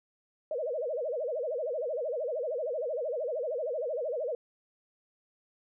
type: tone with vibrato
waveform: sine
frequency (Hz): 550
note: C#5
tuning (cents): -14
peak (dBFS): -30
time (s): 0.51-4.35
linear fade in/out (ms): 2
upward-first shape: sine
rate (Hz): 13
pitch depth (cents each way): 270
effects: none